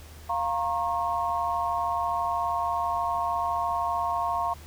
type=chord; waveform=sine; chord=Bb minor; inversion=second; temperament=equal with one note detuned; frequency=698.5 / 932.3 / 1084.7 Hz; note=F5 / Bb5 / Db6; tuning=0 / 0 / -38 cents; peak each=-29 dBFS; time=0.29-4.54 s; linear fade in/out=10 ms; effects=added 77 Hz sine -44 dBFS peak until 4.66 s + pink hiss -50 dBFS RMS until 4.66 s